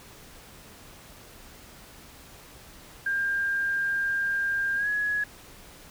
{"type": "tone with pitch glide", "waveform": "sine", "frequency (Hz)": [1600, 1678.6], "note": ["G6", "G#6"], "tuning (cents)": [35, 18], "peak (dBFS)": -24, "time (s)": [3.06, 5.24], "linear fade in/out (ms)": 5, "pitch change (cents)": 83, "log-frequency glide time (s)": [4.76, 4.88], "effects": ["pink hiss -49 dBFS RMS until 5.9 s"]}